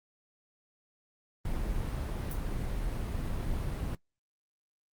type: noise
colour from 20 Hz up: brown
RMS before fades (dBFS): -33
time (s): 1.45-3.95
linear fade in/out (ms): 2
type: noise with exponential decay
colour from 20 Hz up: violet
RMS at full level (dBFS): -38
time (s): 2.31-2.43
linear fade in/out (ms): 2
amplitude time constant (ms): 24
effects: noise-tail reverb RT60 0.1 s tail -21 dB re dry + Opus 32 kbps